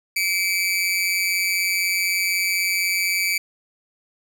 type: tone with amplitude modulation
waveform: sawtooth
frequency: 2305 Hz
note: D7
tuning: 33 cents flat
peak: -13 dBFS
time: 0.16-3.38 s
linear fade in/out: 5 ms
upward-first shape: sine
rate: 184 Hz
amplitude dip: 70%
effects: none